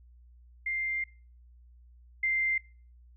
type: tone pair in turn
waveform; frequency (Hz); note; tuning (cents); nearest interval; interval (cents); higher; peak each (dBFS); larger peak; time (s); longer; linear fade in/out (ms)
sine; 2099 / 2090; C7 / C7; +5 / -2; unison; 7; first; -29 / -25; second; 0.66-1.04 / 2.23-2.58; first; 5
effects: noise-tail reverb RT60 0.4 s tail -23 dB re dry + added 60 Hz sine -53 dBFS peak until 3.16 s